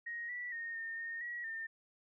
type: tone with pitch steps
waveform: sine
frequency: 1876 / 1956 / 1848 / 1823 / 1839 / 1916 / 1808 Hz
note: A#6 / B6 / A#6 / A#6 / A#6 / A#6 / A6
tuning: +11 / -17 / -16 / -39 / -24 / +47 / +47 cents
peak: -39 dBFS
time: 0.06-1.67 s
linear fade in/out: 10 ms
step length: 230 ms
effects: none